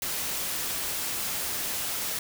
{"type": "noise", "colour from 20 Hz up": "white", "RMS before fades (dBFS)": -31, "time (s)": [0.02, 2.19], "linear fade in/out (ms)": 2, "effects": []}